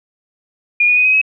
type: tone with pitch steps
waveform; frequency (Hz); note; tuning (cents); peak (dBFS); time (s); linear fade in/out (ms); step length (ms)
sine; 2429 / 2460 / 2492 / 2523 / 2556; D#7 / D#7 / D#7 / D#7 / D#7; -42 / -20 / +2 / +23 / +46; -9; 0.8-1.215; 5; 83
effects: none